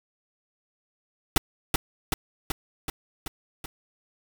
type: noise with echo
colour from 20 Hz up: pink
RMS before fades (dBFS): -19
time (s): 1.36-1.38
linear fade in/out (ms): 2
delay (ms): 380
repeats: 6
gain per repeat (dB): -3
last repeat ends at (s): 3.66
effects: none